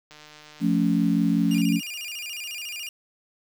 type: click train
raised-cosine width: 0.2 ms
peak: -29 dBFS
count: 227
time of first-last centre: 0.11-1.607 s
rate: 151 Hz
type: chord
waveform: sine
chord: F augmented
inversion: none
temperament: equal with one note detuned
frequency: 174.61 / 220 / 279.8 Hz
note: F3 / A3 / C#4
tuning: 0 / 0 / +16 cents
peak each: -23 dBFS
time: 0.6-1.81 s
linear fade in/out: 50 ms
type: tone with vibrato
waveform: sawtooth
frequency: 2614 Hz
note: E7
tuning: 15 cents flat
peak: -29 dBFS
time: 1.51-2.89 s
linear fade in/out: 2 ms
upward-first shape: square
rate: 14 Hz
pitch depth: 140 cents each way
effects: 8-bit